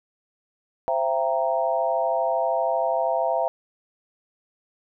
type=chord; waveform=sine; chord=C dominant seventh; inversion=none; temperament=equal with one note detuned; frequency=523.3 / 671.2 / 784 / 932.3 Hz; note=C5 / E5 / G5 / Bb5; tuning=0 / +31 / 0 / 0 cents; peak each=-27 / -23 / -28 / -28 dBFS; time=0.88-3.48 s; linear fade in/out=0 ms; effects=none